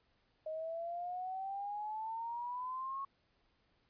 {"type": "exponential sweep", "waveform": "sine", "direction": "up", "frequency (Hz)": [622, 1103], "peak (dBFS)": -38, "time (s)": [0.46, 3.05], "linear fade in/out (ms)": 5, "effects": ["pink hiss -75 dBFS RMS until 3.89 s", "resampled to 11025 Hz"]}